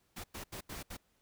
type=noise bursts at uneven times; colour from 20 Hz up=pink; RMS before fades=-44 dBFS; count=5; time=0.16-0.24 / 0.34-0.44 / 0.52-0.61 / 0.69-0.83 / 0.9-0.97 s; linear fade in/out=10 ms; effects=pink hiss -74 dBFS RMS until 1.21 s